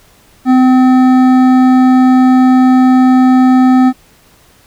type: tone with hard clipping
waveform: sine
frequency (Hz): 256.5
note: C4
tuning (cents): -34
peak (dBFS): -6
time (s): 0.45-3.93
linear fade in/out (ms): 50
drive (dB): 11
effects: pink hiss -46 dBFS RMS until 4.66 s